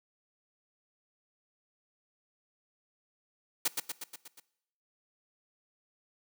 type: noise with echo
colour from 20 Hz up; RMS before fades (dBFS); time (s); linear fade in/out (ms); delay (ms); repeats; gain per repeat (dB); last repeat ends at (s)
white; -28; 3.65-3.68; 5; 120; 6; -4; 4.4
effects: noise-tail reverb RT60 0.8 s tail -20 dB re dry + high-pass 200 Hz 12 dB/octave